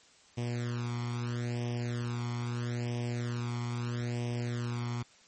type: tone with flanger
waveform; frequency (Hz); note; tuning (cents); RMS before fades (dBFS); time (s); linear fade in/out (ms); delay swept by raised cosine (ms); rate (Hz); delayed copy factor
sawtooth; 120; B2; -49; -34; 0.37-5.03; 10; 0.35 to 0.92; 0.77; +0.8
effects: white hiss -60 dBFS RMS until 5.27 s + MP3 32 kbps